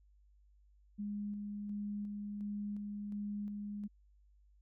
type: tone with tremolo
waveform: sine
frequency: 205.7 Hz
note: G#3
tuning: 16 cents flat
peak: -37 dBFS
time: 0.98-3.88 s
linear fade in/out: 20 ms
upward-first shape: square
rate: 1.4 Hz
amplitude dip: 25%
effects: added 50 Hz sine -63 dBFS peak until 4.61 s